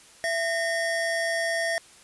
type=tone pair together; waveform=square; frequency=667.7 / 1838 Hz; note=E5 / A#6; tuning=+22 / -25 cents; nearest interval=octave + tritone; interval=1753 cents; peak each=-28 dBFS; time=0.24-1.78 s; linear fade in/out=0 ms; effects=white hiss -52 dBFS RMS until 2.03 s + resampled to 24000 Hz